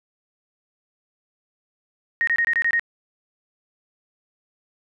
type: tone bursts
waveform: sine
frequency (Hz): 1864.7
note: A#6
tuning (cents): 0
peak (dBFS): -17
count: 7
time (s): 2.21-2.795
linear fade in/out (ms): 0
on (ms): 63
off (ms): 24
effects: none